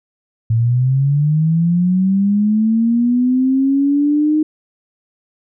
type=linear sweep; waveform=sine; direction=up; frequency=110.9 to 310 Hz; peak=-11 dBFS; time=0.5-4.43 s; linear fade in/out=5 ms; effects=none